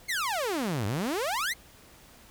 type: exponential two-way sweep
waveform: sawtooth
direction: down then up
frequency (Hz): 2217 to 94.8 to 2183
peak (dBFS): -24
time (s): 0.08-1.54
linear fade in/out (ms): 20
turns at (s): 0.86
effects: pink hiss -54 dBFS RMS until 2.3 s